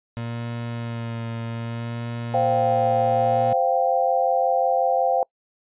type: tone with vibrato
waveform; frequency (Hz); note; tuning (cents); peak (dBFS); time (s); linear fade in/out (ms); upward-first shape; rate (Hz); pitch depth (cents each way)
30% pulse; 116.54; A#2; 0; -25; 0.17-3.53; 0; sine; 0.64; 20
type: chord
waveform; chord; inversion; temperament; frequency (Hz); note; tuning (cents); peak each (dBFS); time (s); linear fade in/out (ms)
sine; C suspended fourth; none; equal; 523.3 / 698.5 / 784; C5 / F5 / G5; 0 / 0 / 0; -22; 2.34-5.23; 2
effects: noise-tail reverb RT60 0.1 s tail -26 dB re dry + resampled to 8000 Hz